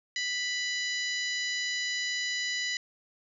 harmonic tone with a mistuned harmonic, 987.8 Hz, B5, in tune, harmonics 2 / 3 / 4 / 5 / 6 / 7, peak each -32 / -38 / -36 / -39 / -42 / -41 dBFS, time 0.16-2.77 s, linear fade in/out 2 ms, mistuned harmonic 4, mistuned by +20 cents, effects none

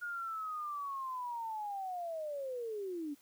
sine linear sweep, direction down, 1439 to 277.2 Hz, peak -37 dBFS, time 0.01-3.15 s, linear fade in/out 20 ms, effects white hiss -66 dBFS RMS until 3.21 s

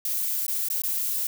violet noise with dropouts, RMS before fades -27 dBFS, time 0.05-1.27 s, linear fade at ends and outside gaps 2 ms, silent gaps 0.466-0.481 / 0.686-0.701 / 0.819-0.836 s, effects none

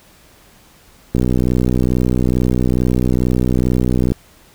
click train, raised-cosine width 3 ms, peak -3 dBFS, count 186, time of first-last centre 1.15-4.12 s, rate 62.3 Hz, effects pink hiss -48 dBFS RMS until 4.54 s

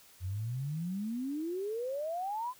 sine exponential sweep, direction up, 86.9 to 1040 Hz, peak -33 dBFS, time 0.2-2.54 s, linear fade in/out 50 ms, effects white hiss -59 dBFS RMS until 2.59 s

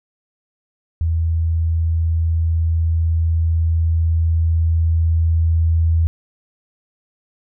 sine tone with level ramp, 82 Hz, E2, 9 cents flat, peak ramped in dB -15 to -12 dBFS, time 1.01-6.07 s, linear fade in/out 0 ms, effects none

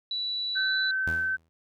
sine tone with pitch glide, 3945 to 3977 Hz, B7 to B7, -3 to +11 cents, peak -28 dBFS, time 0.11-0.91 s, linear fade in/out 2 ms, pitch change +14 cents, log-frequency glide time 0.56-0.75 s
sine tone, 1537 Hz, G6, 35 cents flat, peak -25 dBFS, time 0.55-1.37 s, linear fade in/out 20 ms
sawtooth tone with exponential decay, 81.5 Hz, E2, 19 cents flat, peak -27 dBFS, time 1.07-1.49 s, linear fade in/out 0 ms, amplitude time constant 91 ms
effects none

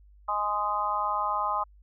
harmonic tone, 207.7 Hz, G#3, in tune, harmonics 3 / 4 / 5 / 6, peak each -37 / -31 / -29 / -30 dBFS, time 0.28-1.64 s, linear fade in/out 10 ms, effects added 50 Hz sine -52 dBFS peak until 1.82 s

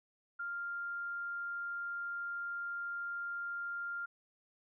sine tone, 1396.9 Hz, F6, in tune, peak -37 dBFS, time 0.39-4.06 s, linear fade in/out 10 ms, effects none

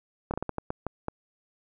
slowing click train, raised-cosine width 1 ms, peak -16 dBFS, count 9, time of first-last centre 0.31-1.084 s, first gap 28 ms, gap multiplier 1.34, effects none

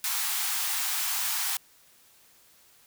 white high-pass noise, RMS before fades -29 dBFS, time 0.04-1.57 s, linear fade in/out 2 ms, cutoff 740 Hz, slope 96 dB/octave, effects white hiss -59 dBFS RMS until 2.86 s

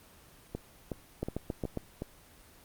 two click trains, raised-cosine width 2 ms, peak -21 / -19 dBFS, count 5 / 5, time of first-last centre 0.55-2.021 / 1.23-1.773 s, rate 2.72 / 7.36 Hz, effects pink hiss -57 dBFS RMS until 2.64 s + Opus 24 kbps

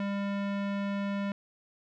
square tone with low-pass filter, 200 Hz, G3, 35 cents sharp, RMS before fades -32 dBFS, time 0-1.32 s, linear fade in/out 2 ms, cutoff 2600 Hz, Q 1, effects none

